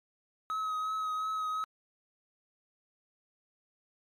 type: tone with vibrato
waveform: triangle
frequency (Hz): 1274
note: D#6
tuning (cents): +41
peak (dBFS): -29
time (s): 0.5-1.64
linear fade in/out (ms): 0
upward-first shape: triangle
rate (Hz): 2.8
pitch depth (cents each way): 24
effects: MP3 64 kbps